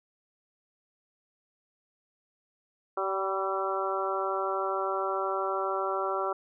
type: harmonic tone with a mistuned harmonic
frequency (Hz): 192.4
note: G3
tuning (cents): -32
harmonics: 2 / 3 / 4 / 5 / 6 / 7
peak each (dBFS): -33 / -34 / -35 / -37 / -35 / -34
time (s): 2.97-6.33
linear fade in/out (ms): 5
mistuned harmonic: 5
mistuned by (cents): +32
effects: none